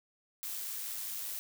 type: noise with amplitude modulation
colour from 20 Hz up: blue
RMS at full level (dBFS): -38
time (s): 0.43-1.39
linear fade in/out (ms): 0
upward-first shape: sine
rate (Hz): 105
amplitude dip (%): 30
effects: none